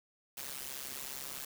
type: noise with amplitude modulation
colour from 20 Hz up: white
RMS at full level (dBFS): -39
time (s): 0.37-1.45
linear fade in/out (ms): 5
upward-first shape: sine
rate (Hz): 136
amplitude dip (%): 90
effects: none